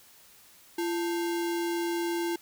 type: tone with sample-and-hold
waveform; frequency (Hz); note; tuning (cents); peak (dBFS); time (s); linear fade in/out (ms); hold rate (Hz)
sine; 340.8; F4; -42; -27; 0.78-2.36; 5; 1225
effects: white hiss -56 dBFS RMS until 2.41 s